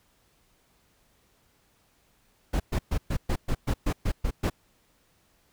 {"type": "noise bursts", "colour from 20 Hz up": "brown", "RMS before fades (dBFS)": -25, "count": 11, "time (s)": [2.53, 4.5], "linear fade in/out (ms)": 10, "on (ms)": 70, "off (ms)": 120, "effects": ["pink hiss -66 dBFS RMS until 5.52 s"]}